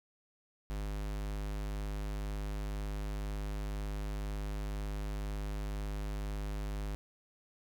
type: tone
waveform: square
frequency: 51 Hz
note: G#1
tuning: 31 cents flat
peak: -36 dBFS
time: 0.7-6.95 s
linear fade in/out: 0 ms
effects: none